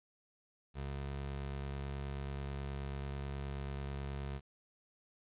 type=tone; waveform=25% pulse; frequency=69.3 Hz; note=C#2; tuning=in tune; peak=-35 dBFS; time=0.74-4.41 s; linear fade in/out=50 ms; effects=resampled to 8000 Hz + 11-bit